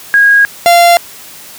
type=tone pair in turn; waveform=sine / 45% pulse; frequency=1639 / 691.1 Hz; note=G#6 / F5; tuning=-23 / -18 cents; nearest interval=octave + minor third; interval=1495 cents; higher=first; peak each=-3 dBFS; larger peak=neither; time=0.14-0.45 / 0.66-0.97 s; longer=neither; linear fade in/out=0 ms; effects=white hiss -32 dBFS RMS until 1.58 s + high-pass 80 Hz 12 dB/octave